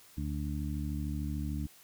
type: harmonic tone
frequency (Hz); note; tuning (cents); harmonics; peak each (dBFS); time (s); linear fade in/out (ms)
73.42; D2; 0; 1 / 2 / 3 / 4; -35 / -38 / -40 / -41; 0.17-1.67; 10
effects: white hiss -58 dBFS RMS until 1.83 s